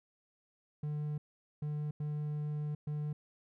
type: tone bursts at uneven times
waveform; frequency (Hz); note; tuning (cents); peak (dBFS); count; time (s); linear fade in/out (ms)
triangle; 149.4; D3; +30; -32; 4; 0.83-1.18 / 1.62-1.91 / 2-2.75 / 2.87-3.13; 5
effects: none